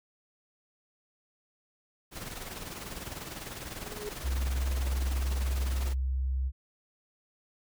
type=noise with tremolo; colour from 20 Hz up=pink; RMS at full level=-38 dBFS; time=2.11-5.95 s; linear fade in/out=50 ms; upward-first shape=triangle; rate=20 Hz; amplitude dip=65%
type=tone with exponential growth; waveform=sine; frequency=418.4 Hz; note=G#4; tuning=13 cents sharp; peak=-33 dBFS; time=3.65-4.09 s; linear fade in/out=0 ms; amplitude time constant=94 ms
type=tone; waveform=sine; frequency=65.41 Hz; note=C2; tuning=in tune; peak=-27 dBFS; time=4.22-6.52 s; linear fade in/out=50 ms
effects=none